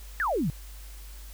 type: exponential sweep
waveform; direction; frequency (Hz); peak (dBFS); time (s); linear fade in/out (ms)
sine; down; 1864.7 to 128.1; -24; 0.2-0.5; 0
effects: added 50 Hz sine -41 dBFS peak until 1.33 s + white hiss -51 dBFS RMS until 1.33 s